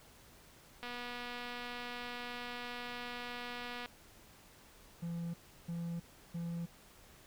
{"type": "click train", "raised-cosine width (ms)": 0.3, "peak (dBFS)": -28, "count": 737, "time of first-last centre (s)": [0.83, 3.859], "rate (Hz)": 243}
{"type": "tone bursts", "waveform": "triangle", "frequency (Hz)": 169.5, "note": "E3", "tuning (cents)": 49, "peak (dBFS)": -35, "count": 3, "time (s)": [5.02, 6.66], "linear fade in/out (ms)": 10, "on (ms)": 320, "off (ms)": 340}
{"effects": ["pink hiss -60 dBFS RMS until 7.26 s"]}